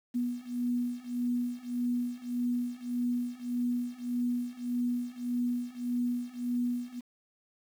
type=beating tone pair; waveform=sine; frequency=242.7 / 244.4 Hz; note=B3 / B3; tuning=-30 / -18 cents; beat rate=1.7 Hz; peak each=-33 / -32 dBFS; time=0.14-7.01 s; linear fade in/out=20 ms; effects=9-bit